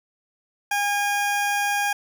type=tone; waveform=20% pulse; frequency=814 Hz; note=G#5; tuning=35 cents flat; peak=-16 dBFS; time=0.71-1.93 s; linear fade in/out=5 ms; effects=none